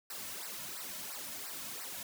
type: noise with flanger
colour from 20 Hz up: white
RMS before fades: -43 dBFS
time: 0.1-2.03 s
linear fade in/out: 2 ms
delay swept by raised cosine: 0.29 to 2.59 ms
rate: 2.9 Hz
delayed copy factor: -0.9
effects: none